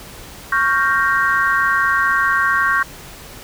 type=chord; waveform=sine; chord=G half-diminished seventh; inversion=second; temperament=equal; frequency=1108.7 / 1396.9 / 1568 / 1864.7 Hz; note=Db6 / F6 / G6 / Bb6; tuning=0 / 0 / 0 / 0 cents; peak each=-18 / -22 / -17 / -21 dBFS; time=0.52-2.83 s; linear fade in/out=5 ms; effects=pink hiss -37 dBFS RMS until 3.43 s